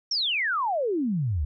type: exponential sweep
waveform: sine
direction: down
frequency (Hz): 5690 to 66.8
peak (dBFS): -23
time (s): 0.11-1.45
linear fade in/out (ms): 5
effects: none